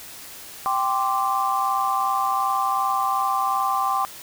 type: chord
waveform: sine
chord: G suspended fourth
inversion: none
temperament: equal with one note detuned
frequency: 784 / 1046.5 / 1169.2 Hz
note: G5 / C6 / D6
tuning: 0 / 0 / -8 cents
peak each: -24 dBFS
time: 0.66-4.05 s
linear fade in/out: 0 ms
effects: white hiss -40 dBFS RMS until 4.22 s